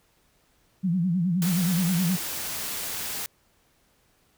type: tone with vibrato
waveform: sine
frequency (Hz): 177.2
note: F3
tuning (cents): +25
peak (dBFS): -21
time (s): 0.83-2.17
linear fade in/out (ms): 20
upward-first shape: sine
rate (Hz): 9.5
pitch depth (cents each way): 130
type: noise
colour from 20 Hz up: white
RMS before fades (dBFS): -32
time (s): 1.42-3.26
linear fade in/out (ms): 0
effects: pink hiss -65 dBFS RMS until 4.37 s